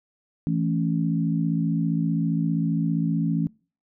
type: chord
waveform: sine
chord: A major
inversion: second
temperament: equal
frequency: 164.81 / 220 / 277.2 Hz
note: E3 / A3 / C#4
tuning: 0 / 0 / 0 cents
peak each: -23 / -28 / -27 dBFS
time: 0.47-3.47 s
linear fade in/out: 0 ms
effects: noise-tail reverb RT60 0.4 s tail -26 dB re dry

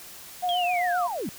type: tone with vibrato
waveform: sine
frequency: 713 Hz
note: F5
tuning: 36 cents sharp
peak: -23 dBFS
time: 0.42-1.08 s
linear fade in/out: 20 ms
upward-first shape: triangle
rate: 7.6 Hz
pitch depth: 39 cents each way
type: linear sweep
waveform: sine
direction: down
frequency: 3329 to 155.56 Hz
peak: -28 dBFS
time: 0.49-1.29 s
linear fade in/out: 0 ms
effects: white hiss -44 dBFS RMS until 1.38 s

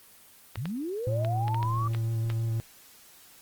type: clicks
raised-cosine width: 0.3 ms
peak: -20 dBFS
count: 8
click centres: 0.557 / 0.656 / 1.248 / 1.481 / 1.545 / 1.629 / 1.948 / 2.301 s
type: linear sweep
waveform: sine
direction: up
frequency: 92.5 to 1174.7 Hz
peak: -30 dBFS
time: 0.57-1.88 s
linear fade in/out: 5 ms
type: tone with vibrato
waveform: triangle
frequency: 113.6 Hz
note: A#2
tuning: 44 cents flat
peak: -24 dBFS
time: 1.07-2.6 s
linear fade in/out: 0 ms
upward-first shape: sine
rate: 6 Hz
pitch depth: 14 cents each way
effects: white hiss -54 dBFS RMS until 3.41 s + Opus 24 kbps

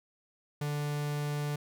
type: tone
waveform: 45% pulse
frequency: 146.83 Hz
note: D3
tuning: in tune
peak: -31 dBFS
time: 0.61-1.56 s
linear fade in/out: 5 ms
effects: none

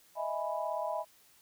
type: chord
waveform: sine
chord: E major seventh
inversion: third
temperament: equal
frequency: 622.3 / 659.3 / 830.6 / 987.8 Hz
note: D#5 / E5 / G#5 / B5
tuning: 0 / 0 / 0 / 0 cents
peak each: -37 / -37 / -39 / -38 dBFS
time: 0.15-1.05 s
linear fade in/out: 50 ms
effects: white hiss -63 dBFS RMS until 1.41 s

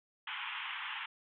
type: band-pass noise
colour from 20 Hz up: white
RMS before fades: -41 dBFS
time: 0.27-1.06 s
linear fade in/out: 5 ms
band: 830 to 3300 Hz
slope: 96 dB/octave
effects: none

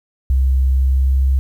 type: tone with pitch glide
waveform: sine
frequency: 65.7 to 66.54 Hz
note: C2 to C2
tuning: +8 to +30 cents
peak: -11 dBFS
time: 0.3-1.39 s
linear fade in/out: 0 ms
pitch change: +22 cents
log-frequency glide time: 0.7-1.21 s
effects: 8-bit

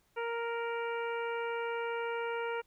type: harmonic tone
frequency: 466.2 Hz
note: A#4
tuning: in tune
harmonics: 1 / 2 / 3 / 4 / 5 / 6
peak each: -35 / -39 / -41 / -48 / -45 / -50 dBFS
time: 0.16-2.62 s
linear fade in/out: 20 ms
effects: pink hiss -72 dBFS RMS until 2.66 s

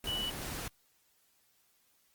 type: tone in noise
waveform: sine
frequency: 2960 Hz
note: F#7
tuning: in tune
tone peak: -33 dBFS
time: 0.07-0.3 s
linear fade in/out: 2 ms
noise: pink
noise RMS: -40 dBFS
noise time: 0.04-0.68 s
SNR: +4 dB
effects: white hiss -71 dBFS RMS until 2.14 s + Opus 24 kbps

